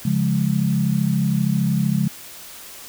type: chord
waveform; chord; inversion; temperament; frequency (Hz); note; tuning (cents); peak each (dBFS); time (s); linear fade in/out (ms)
sine; Db major; none; equal with one note detuned; 139.39 / 174.61 / 207.7; Db3 / F3 / Ab3; +10 / 0 / 0; -21; 0.05-2.08; 5
effects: white hiss -39 dBFS RMS until 2.88 s